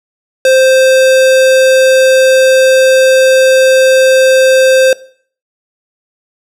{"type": "tone", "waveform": "square", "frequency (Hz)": 523.3, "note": "C5", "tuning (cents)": 0, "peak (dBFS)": -5, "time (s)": [0.45, 4.93], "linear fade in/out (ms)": 2, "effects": ["noise-tail reverb RT60 0.5 s tail -20 dB re dry", "low-pass 11000 Hz 12 dB/octave"]}